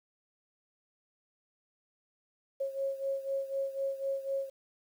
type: beating tone pair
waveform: sine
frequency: 544 / 548 Hz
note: C#5 / C#5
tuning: -33 / -20 cents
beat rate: 4 Hz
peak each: -33 / -37 dBFS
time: 2.6-4.5 s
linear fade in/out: 10 ms
effects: 10-bit